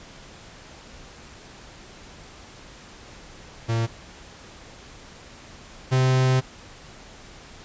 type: tone pair in turn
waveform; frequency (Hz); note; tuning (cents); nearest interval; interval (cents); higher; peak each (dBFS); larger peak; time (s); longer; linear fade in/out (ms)
45% pulse; 114.3 / 129.64; A#2 / C3; -34 / -16; major second; 218; second; -21 / -17; second; 3.68-3.87 / 5.91-6.41; second; 20
effects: pink hiss -45 dBFS RMS until 7.64 s + resampled to 16000 Hz